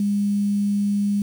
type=tone with quantisation; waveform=sine; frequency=203.1 Hz; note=G#3; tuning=38 cents flat; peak=-18 dBFS; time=0-1.22 s; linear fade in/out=2 ms; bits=7; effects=none